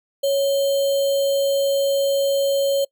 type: tone with sample-and-hold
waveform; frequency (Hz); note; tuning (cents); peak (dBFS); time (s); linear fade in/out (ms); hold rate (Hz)
sine; 554.4; C#5; 0; -16; 0.23-2.85; 10; 3675
effects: noise-tail reverb RT60 0.1 s tail -25 dB re dry